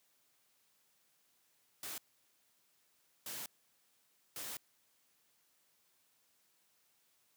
white noise bursts at uneven times, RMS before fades -44 dBFS, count 3, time 1.83-1.98 / 3.26-3.46 / 4.36-4.57 s, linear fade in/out 2 ms, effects white hiss -74 dBFS RMS until 7.36 s + high-pass 100 Hz 12 dB/octave

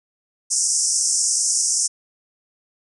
pink band-pass noise, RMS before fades -20 dBFS, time 0.5-1.88 s, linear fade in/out 20 ms, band 5300 to 9500 Hz, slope 96 dB/octave, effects none

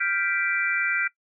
sine chord, G dominant seventh, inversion third, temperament equal, 1396.9 / 1568 / 1975.5 / 2349 Hz, F6 / G6 / B6 / D7, 0 / 0 / 0 / 0 cents, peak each -28 dBFS, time 0-1.08 s, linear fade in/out 10 ms, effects noise-tail reverb RT60 0.1 s tail -20 dB re dry

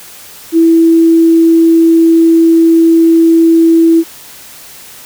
sine tone, 329.6 Hz, E4, in tune, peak -3 dBFS, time 0.52-4.04 s, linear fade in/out 50 ms, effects white hiss -33 dBFS RMS until 5.05 s

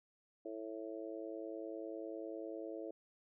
harmonic tone, 110 Hz, A2, in tune, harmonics 3 / 4 / 5 / 6, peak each -46 / -48 / -48 / -51 dBFS, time 0.45-2.91 s, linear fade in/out 5 ms, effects none

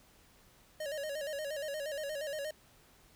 square tone with vibrato, 588 Hz, D5, 2 cents sharp, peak -37 dBFS, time 0.8-2.51 s, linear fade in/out 5 ms, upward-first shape square, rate 8.5 Hz, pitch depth 84 cents each way, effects pink hiss -63 dBFS RMS until 3.15 s

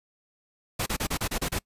pink noise bursts, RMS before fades -28 dBFS, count 8, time 0.79-1.591 s, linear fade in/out 10 ms, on 73 ms, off 31 ms, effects noise-tail reverb RT60 0.1 s tail -25 dB re dry + resampled to 32000 Hz

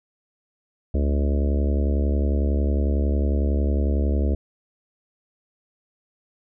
harmonic tone, 71 Hz, C#2, 42 cents sharp, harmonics 1 / 3 / 4 / 5 / 6 / 7 / 8 / 9, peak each -19 / -29 / -31 / -33 / -35 / -36 / -37 / -38 dBFS, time 0.94-4.35 s, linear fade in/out 5 ms, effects none

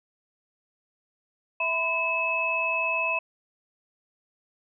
sine tone cluster, 656 / 1002 / 2589 Hz, E5 / B5 / E7, -9 / +25 / -32 cents, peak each -32 / -30 / -25 dBFS, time 1.6-3.19 s, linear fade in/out 5 ms, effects none

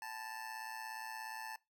25% pulse tone with amplitude modulation, 880 Hz, A5, in tune, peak -37 dBFS, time 0.02-1.56 s, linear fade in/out 2 ms, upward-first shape sine, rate 117 Hz, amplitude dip 65%, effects noise-tail reverb RT60 0.2 s tail -20 dB re dry

